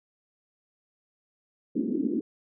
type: band-pass noise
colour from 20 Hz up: pink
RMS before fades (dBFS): -28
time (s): 1.75-2.21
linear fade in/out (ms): 5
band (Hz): 220 to 360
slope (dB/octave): 48
effects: none